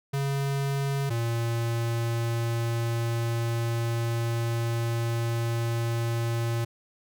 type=tone pair in turn; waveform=square; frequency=138.59 / 116.31 Hz; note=C#3 / A#2; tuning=0 / -3 cents; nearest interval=minor third; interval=303 cents; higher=first; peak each=-26 dBFS; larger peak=neither; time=0.13-1.1 / 1.1-6.65 s; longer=second; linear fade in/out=10 ms; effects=none